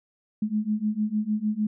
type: beating tone pair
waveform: sine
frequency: 209.4 / 216 Hz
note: G#3 / A3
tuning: +15 / -32 cents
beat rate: 6.6 Hz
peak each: -27 / -26 dBFS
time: 0.42-1.67 s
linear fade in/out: 5 ms
effects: none